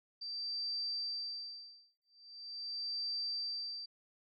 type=tone with tremolo; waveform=sine; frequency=4675 Hz; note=D8; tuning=9 cents flat; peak=-35 dBFS; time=0.21-3.86 s; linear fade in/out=10 ms; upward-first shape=sine; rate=0.42 Hz; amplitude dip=100%; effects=none